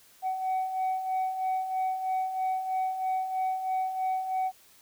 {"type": "beating tone pair", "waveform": "sine", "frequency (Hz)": [750, 753.1], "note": ["F#5", "F#5"], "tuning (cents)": [23, 30], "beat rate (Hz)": 3.1, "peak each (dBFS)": [-33, -26], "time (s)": [0.22, 4.52], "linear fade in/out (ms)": 50, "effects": ["tanh soft clip ceiling -24 dBFS", "white hiss -58 dBFS RMS until 4.81 s"]}